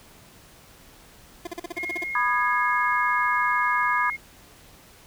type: tone bursts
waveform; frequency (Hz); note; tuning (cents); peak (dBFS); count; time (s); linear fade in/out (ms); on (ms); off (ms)
25% pulse; 344.1; F4; -26; -26; 10; 1.45-2.039; 5; 22; 41
type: tone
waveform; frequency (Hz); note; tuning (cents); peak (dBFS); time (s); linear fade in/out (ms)
sine; 2149; C7; +46; -28; 1.76-4.17; 20
type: chord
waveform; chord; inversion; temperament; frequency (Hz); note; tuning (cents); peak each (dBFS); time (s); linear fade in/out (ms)
sine; G# minor; first; equal with one note detuned; 987.8 / 1223.8 / 1661.2; B5 / D#6 / G#6; 0 / -29 / 0; -25; 2.15-4.1; 2
effects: pink hiss -51 dBFS RMS until 5.06 s